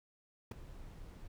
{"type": "noise with ADSR envelope", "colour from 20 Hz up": "brown", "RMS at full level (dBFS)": -34, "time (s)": [0.51, 1.28], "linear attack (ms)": 6, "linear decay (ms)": 8, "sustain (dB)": -16, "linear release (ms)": 10, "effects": []}